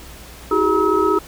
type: tone cluster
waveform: sine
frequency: 322.6 / 376.5 / 412.9 / 949 / 1286 Hz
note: E4 / F#4 / G#4 / A#5 / E6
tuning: -37 / +30 / -10 / +31 / -43 cents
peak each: -21 / -19 / -19 / -25 / -19 dBFS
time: 0.51-1.19 s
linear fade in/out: 5 ms
effects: added 60 Hz sine -40 dBFS peak until 1.27 s + pink hiss -40 dBFS RMS until 1.27 s